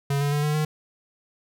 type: tone with pitch steps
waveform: square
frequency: 140.5 / 143.54 / 146.64 / 149.8 / 153.04 Hz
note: C#3 / D3 / D3 / D3 / D#3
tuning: +24 / -39 / -2 / +35 / -28 cents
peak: -22 dBFS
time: 0.1-0.65 s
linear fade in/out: 5 ms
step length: 110 ms
effects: none